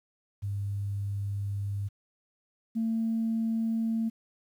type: tone pair in turn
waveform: sine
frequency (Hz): 100.4 / 225.4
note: G2 / A3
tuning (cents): +42 / +42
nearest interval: octave + major second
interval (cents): 1400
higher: second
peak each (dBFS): -29 / -25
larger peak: second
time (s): 0.42-1.89 / 2.75-4.1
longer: first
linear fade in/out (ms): 20
effects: tanh soft clip ceiling -21 dBFS + 10-bit